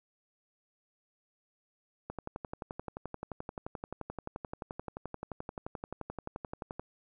click train, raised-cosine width 1 ms, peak -24 dBFS, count 55, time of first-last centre 2.1-6.796 s, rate 11.5 Hz, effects none

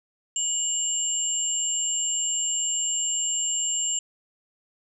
sine tone pair together, 2923 / 7365 Hz, F#7 / A#8, -22 / -22 cents, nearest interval octave + major third, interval 1600 cents, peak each -31 / -24 dBFS, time 0.36-3.99 s, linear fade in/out 2 ms, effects none

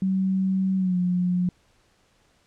sine tone with pitch glide, 190 to 179.34 Hz, F#3 to F3, +46 to +46 cents, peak -20 dBFS, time 0.02-1.49 s, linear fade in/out 2 ms, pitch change -100 cents, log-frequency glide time 0.77-0.97 s, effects pink hiss -63 dBFS RMS until 2.46 s + low-pass 8000 Hz 12 dB/octave

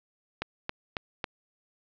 click train, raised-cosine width 0.3 ms, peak -14 dBFS, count 4, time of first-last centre 0.42-1.242 s, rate 3.65 Hz, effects low-pass 5000 Hz 12 dB/octave

